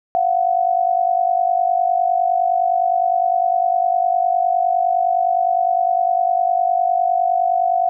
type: tone pair together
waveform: sine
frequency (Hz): 691.2 / 741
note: F5 / F#5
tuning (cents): -18 / +2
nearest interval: minor second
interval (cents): 120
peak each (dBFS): -17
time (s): 0.15-7.89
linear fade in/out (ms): 0
effects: none

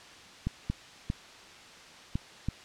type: clicks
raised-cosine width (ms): 5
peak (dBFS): -17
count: 5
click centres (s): 0.47 / 0.7 / 1.101 / 2.155 / 2.486
effects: white hiss -50 dBFS RMS until 2.64 s + low-pass 5000 Hz 12 dB/octave

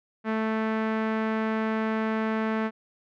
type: tone with low-pass filter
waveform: sawtooth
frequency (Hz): 220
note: A3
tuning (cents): 0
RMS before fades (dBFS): -27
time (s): 0.24-2.71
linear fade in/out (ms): 50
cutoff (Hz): 1800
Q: 1.5
effects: none

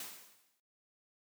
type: noise with exponential decay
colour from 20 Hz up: white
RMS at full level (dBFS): -42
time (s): 0-0.6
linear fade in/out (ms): 2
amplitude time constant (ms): 130
effects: noise-tail reverb RT60 0.1 s tail -17 dB re dry + high-pass 150 Hz 12 dB/octave

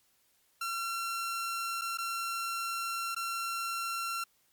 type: tone with dropouts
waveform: sawtooth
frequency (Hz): 1362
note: F6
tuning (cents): -44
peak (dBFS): -29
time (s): 0.61-4.24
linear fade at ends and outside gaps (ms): 5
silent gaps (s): 1.813-1.817 / 1.974-1.984 / 3.148-3.163
effects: white hiss -70 dBFS RMS until 4.52 s + MP3 96 kbps

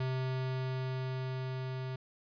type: tone with level ramp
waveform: square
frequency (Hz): 130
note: C3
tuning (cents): -11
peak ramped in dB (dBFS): -32 to -37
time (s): 0-1.96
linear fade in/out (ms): 5
effects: resampled to 11025 Hz

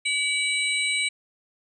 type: tone cluster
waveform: sine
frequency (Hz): 2289 / 2929 / 3929 / 8250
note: D7 / F#7 / B7 / C9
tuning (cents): -45 / -18 / -10 / -25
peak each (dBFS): -24 / -32 / -29 / -31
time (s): 0.05-1.09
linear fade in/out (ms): 10
effects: none

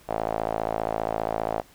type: tone with band-pass filter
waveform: sawtooth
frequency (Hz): 55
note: A1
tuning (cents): 0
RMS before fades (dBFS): -28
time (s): 0.08-1.62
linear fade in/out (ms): 20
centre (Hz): 690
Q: 3.3
effects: pink hiss -55 dBFS RMS until 1.74 s

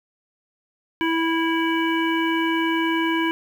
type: harmonic tone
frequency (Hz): 327.9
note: E4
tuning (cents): -9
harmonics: 1 / 3 / 5 / 7 / 9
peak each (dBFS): -21 / -26 / -28 / -29 / -31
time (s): 1.01-3.31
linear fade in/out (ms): 0
effects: 8-bit

